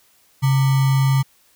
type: tone with sample-and-hold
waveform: sine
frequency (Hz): 135.1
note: C#3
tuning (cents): -44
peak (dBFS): -13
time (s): 0.42-1.23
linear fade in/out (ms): 20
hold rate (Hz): 1050
effects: white hiss -57 dBFS RMS until 1.55 s